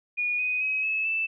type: tone with pitch steps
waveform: sine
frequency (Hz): 2448 / 2495 / 2543 / 2592 / 2642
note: D#7 / D#7 / D#7 / E7 / E7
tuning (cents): -29 / +4 / +37 / -30 / +3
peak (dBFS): -24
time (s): 0.17-1.27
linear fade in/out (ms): 20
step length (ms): 220
effects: none